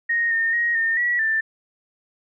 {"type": "tone with pitch steps", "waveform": "sine", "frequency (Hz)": [1864, 1826, 1882, 1821, 1932, 1776], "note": ["A#6", "A#6", "A#6", "A#6", "B6", "A6"], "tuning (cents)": [-1, -36, 16, -41, -39, 16], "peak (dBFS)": -18, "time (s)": [0.09, 1.41], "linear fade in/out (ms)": 10, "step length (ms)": 220, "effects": []}